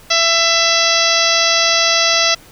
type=harmonic tone with a mistuned harmonic; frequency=667 Hz; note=E5; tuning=20 cents sharp; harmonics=1 / 2 / 3 / 4 / 5 / 6 / 7 / 8 / 9; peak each=-20 / -20 / -20 / -20 / -20 / -20 / -20 / -20 / -20 dBFS; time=0.1-2.35 s; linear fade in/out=10 ms; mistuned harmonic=7; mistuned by=+25 cents; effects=pink hiss -43 dBFS RMS until 2.51 s